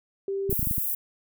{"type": "tone", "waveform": "sine", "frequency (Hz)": 392.5, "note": "G4", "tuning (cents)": 2, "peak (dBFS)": -26, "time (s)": [0.28, 0.53], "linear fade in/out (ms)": 2}
{"type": "clicks", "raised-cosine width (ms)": 5, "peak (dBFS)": -18, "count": 7, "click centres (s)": [0.495, 0.528, 0.594, 0.629, 0.672, 0.711, 0.781]}
{"type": "high-pass noise", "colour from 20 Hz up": "white", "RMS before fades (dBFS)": -28, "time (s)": [0.5, 0.95], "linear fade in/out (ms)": 5, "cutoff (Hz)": 12000, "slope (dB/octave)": 24}
{"effects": []}